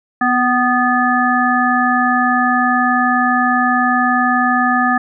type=harmonic tone with a mistuned harmonic; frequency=246.9 Hz; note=B3; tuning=in tune; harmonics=1 / 3 / 5 / 7; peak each=-17 / -17 / -17 / -17 dBFS; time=0.21-4.98 s; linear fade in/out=5 ms; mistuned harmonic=3; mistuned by=+29 cents; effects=none